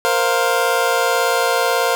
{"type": "chord", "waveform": "25% pulse", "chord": "Bb suspended second", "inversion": "none", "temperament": "just", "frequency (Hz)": [466.2, 524.4, 699.2], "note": ["Bb4", "C5", "F5"], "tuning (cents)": [0, 4, 2], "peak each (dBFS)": -16, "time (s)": [0.05, 1.95], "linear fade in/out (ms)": 0, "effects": []}